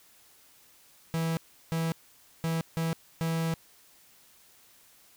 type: tone bursts at uneven times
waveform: 45% pulse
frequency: 163.6 Hz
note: E3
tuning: 13 cents flat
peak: -27 dBFS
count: 5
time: 1.14-1.37 / 1.72-1.92 / 2.44-2.61 / 2.77-2.93 / 3.21-3.54 s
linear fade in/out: 0 ms
effects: white hiss -59 dBFS RMS until 5.16 s